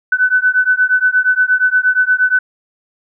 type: beating tone pair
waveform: sine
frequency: 1500 / 1508.5 Hz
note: F#6 / F#6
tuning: +23 / +33 cents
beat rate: 8.5 Hz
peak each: -13 dBFS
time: 0.12-2.39 s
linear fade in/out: 5 ms
effects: none